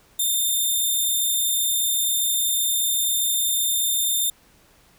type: tone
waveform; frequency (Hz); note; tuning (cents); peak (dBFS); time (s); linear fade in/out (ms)
5% pulse; 3613; A7; +45; -12; 0.19-4.3; 5
effects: pink hiss -56 dBFS RMS until 4.98 s